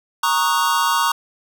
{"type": "chord", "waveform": "square", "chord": "D# minor seventh", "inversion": "second", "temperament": "equal", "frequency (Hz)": [932.3, 1108.7, 1244.5, 1480], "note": ["A#5", "C#6", "D#6", "F#6"], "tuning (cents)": [0, 0, 0, 0], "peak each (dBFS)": [-21, -21, -23, -26], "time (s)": [0.23, 1.12], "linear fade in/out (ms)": 5, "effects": []}